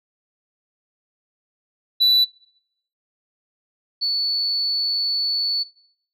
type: tone pair in turn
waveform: sine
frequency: 3965 / 4451 Hz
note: B7 / C#8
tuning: +6 / +6 cents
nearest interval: major second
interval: 200 cents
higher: second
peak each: -10 / -18 dBFS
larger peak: first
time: 2-2.25 / 4.01-5.64 s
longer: second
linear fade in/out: 20 ms
effects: noise-tail reverb RT60 0.7 s tail -22 dB re dry + tanh soft clip ceiling -12 dBFS